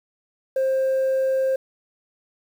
sine tone, 529 Hz, C5, 19 cents sharp, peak -16 dBFS, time 0.56-1.56 s, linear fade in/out 5 ms, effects tanh soft clip ceiling -17 dBFS + 8-bit

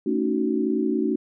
sine chord, D# half-diminished seventh, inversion second, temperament just, 224 / 280 / 311.1 / 373.4 Hz, A3 / C#4 / D#4 / F#4, +31 / +18 / 0 / +16 cents, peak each -26 dBFS, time 0.06-1.16 s, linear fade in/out 5 ms, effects none

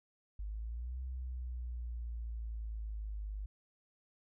sine exponential two-way sweep, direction up then down, 50 to 64.5 to 50.4 Hz, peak -38 dBFS, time 0.39-3.46 s, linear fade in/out 5 ms, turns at 1.01 s, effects none

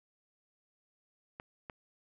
clicks, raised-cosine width 0.5 ms, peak -28 dBFS, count 2, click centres 1.399 / 1.698 s, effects none

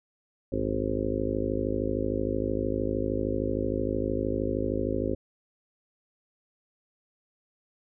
harmonic tone with a mistuned harmonic, 53.1 Hz, G#1, 39 cents sharp, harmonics 1 / 2 / 3 / 4 / 5 / 6 / 7 / 8 / 9 / 10, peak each -36 / -35 / -43 / -37 / -32 / -36 / -33 / -35 / -38 / -34 dBFS, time 0.52-5.15 s, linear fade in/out 5 ms, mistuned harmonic 2, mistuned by -99 cents, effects none

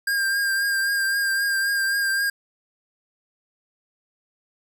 square tone with vibrato, 1602 Hz, G6, 37 cents sharp, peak -21 dBFS, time 0.07-2.3 s, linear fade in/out 5 ms, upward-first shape triangle, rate 3.8 Hz, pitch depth 31 cents each way, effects none

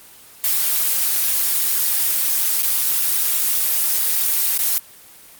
blue noise with dropouts, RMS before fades -18 dBFS, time 0.44-4.78 s, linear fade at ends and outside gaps 0 ms, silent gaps 2.624-2.63 / 4.576-4.591 s, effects white hiss -44 dBFS RMS until 5.39 s + Opus 24 kbps

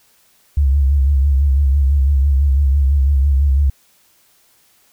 sine tone with vibrato, 69.3 Hz, C#2, in tune, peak -10 dBFS, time 0.57-3.7 s, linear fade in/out 5 ms, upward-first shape sine, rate 6 Hz, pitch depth 79 cents each way, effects white hiss -55 dBFS RMS until 4.92 s

